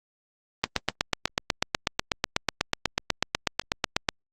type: click train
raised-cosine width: 0.2 ms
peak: -4 dBFS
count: 29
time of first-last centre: 0.64-4.088 s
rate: 8.12 Hz
effects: Opus 24 kbps